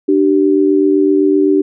sine tone pair together, 297.3 / 385.1 Hz, D4 / G4, +21 / -31 cents, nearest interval major third, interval 448 cents, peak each -11 dBFS, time 0.08-1.62 s, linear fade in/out 10 ms, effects none

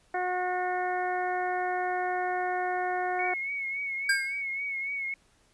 harmonic tone, 363.2 Hz, F#4, 32 cents flat, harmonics 1 / 2 / 3 / 4 / 5 / 6, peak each -34 / -29 / -41 / -37 / -37 / -43 dBFS, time 0.14-3.34 s, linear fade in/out 5 ms
sine tone with vibrato, 2204 Hz, C#7, 11 cents flat, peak -30 dBFS, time 3.19-5.14 s, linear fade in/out 2 ms, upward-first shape triangle, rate 3.6 Hz, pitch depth 55 cents each way
square tone with exponential decay, 1600 Hz, G6, 35 cents sharp, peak -20 dBFS, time 4.09-4.42 s, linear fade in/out 5 ms, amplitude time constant 71 ms
effects pink hiss -65 dBFS RMS until 5.53 s + resampled to 24000 Hz

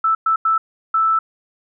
sine tone bursts at uneven times, 1318.5 Hz, E6, in tune, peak -13 dBFS, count 4, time 0.04-0.15 / 0.26-0.36 / 0.45-0.58 / 0.94-1.19 s, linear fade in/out 5 ms, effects none

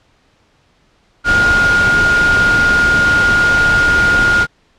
sine tone in noise, 1422 Hz, F6, 31 cents sharp, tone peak -9 dBFS, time 1.24-4.47 s, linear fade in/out 50 ms, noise pink, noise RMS -18 dBFS, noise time 1.24-4.47 s, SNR +6 dB, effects pink hiss -55 dBFS RMS until 4.78 s + low-pass 5000 Hz 12 dB/octave

